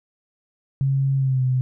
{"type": "tone with pitch glide", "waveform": "sine", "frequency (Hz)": [136.1, 128.54], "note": ["C#3", "C3"], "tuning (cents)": [-31, -30], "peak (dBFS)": -17, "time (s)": [0.81, 1.61], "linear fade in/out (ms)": 0, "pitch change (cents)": -99, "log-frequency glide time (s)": [1.16, 1.43], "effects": []}